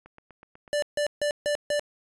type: click train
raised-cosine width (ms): 0.5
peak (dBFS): -33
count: 7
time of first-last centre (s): 0.06-0.802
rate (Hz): 8.09
type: tone bursts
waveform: square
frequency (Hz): 587.3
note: D5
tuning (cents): 0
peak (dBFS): -24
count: 5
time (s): 0.73-1.795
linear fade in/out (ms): 0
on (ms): 93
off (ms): 150
effects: resampled to 24000 Hz